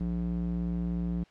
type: tone with band-pass filter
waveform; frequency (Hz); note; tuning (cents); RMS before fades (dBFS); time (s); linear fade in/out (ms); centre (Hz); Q
square; 58.27; A#1; 0; -31; 0-1.24; 10; 180; 2.1
effects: white hiss -61 dBFS RMS until 1.3 s + low-pass 3000 Hz 12 dB/octave